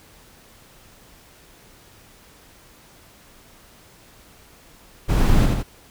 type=noise with echo; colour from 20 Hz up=brown; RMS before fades=-17 dBFS; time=5.08-5.47 s; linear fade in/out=20 ms; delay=82 ms; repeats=2; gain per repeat=-3 dB; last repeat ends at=5.634 s; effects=pink hiss -50 dBFS RMS until 5.9 s